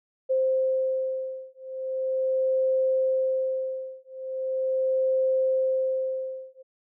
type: beating tone pair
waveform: sine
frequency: 523.3 / 523.7 Hz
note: C5 / C5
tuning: 0 / +1 cents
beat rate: 0.4 Hz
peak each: -26 dBFS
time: 0.29-6.63 s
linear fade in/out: 20 ms
effects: none